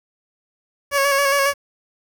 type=tone with vibrato; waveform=15% pulse; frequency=558 Hz; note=C#5; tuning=11 cents sharp; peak=-9 dBFS; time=0.91-1.54 s; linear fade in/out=50 ms; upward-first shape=square; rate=7.3 Hz; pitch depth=26 cents each way; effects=7-bit